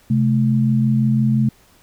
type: tone pair together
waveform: sine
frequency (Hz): 130.81 / 216.7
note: C3 / A3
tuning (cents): 0 / -26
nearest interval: major sixth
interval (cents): 874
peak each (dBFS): -16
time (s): 0.1-1.49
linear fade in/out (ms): 5
effects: pink hiss -53 dBFS RMS until 1.82 s